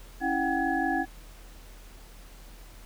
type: tone cluster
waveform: sine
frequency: 276 / 327.1 / 737 / 782 / 1690 Hz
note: C#4 / E4 / F#5 / G5 / G#6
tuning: -7 / -13 / -7 / -4 / +30 cents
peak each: -31 dBFS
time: 0.2-1.06 s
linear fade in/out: 50 ms
effects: added 40 Hz sine -46 dBFS peak until 2.85 s + pink hiss -53 dBFS RMS until 2.85 s